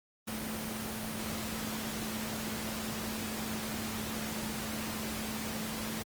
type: tone in noise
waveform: sine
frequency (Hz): 218.7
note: A3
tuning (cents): -10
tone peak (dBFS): -39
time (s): 0.27-6.03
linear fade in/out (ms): 10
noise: pink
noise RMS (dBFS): -38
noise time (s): 0.27-6.03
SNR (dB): -4
effects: high-pass 80 Hz 12 dB/octave + Opus 24 kbps